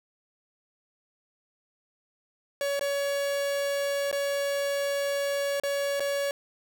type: tone with dropouts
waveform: 45% pulse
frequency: 563 Hz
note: C#5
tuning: 27 cents sharp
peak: -26 dBFS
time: 2.61-6.31 s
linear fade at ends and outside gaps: 1 ms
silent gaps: 2.794-2.81 / 4.114-4.127 / 5.599-5.635 / 5.997-6.004 s
effects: none